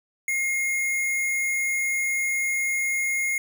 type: tone with sample-and-hold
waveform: sine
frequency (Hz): 2136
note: C7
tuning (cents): +35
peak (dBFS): -22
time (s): 0.28-3.38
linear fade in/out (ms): 2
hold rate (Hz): 8820
effects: none